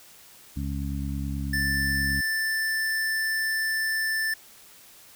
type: harmonic tone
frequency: 69.3 Hz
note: C#2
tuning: in tune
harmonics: 1 / 2 / 3 / 4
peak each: -30 / -33 / -35 / -36 dBFS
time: 0.56-2.21 s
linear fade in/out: 10 ms
type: tone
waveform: square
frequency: 1767 Hz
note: A6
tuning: 7 cents sharp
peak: -25 dBFS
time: 1.53-4.34 s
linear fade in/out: 5 ms
effects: white hiss -51 dBFS RMS until 5.15 s